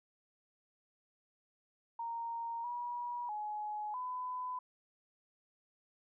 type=tone with pitch steps; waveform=sine; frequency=928 / 965 / 843 / 1004 Hz; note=A#5 / B5 / G#5 / B5; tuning=-8 / -40 / +26 / +28 cents; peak=-37 dBFS; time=1.99-4.59 s; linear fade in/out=5 ms; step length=650 ms; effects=none